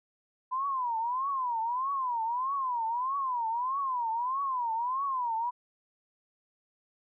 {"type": "tone with vibrato", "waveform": "sine", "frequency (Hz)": 1000, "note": "B5", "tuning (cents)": 21, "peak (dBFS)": -28, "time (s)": [0.51, 5.51], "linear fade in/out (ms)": 20, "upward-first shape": "triangle", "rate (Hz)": 1.6, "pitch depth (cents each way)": 220, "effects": []}